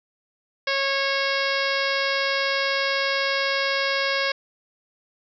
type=harmonic tone; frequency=548 Hz; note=C#5; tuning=20 cents flat; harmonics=1 / 2 / 3 / 4 / 5 / 6 / 7 / 8 / 9 / 10; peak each=-27 / -30 / -27 / -28 / -33 / -33 / -34 / -35 / -32 / -37 dBFS; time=0.67-4.32 s; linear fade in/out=5 ms; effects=none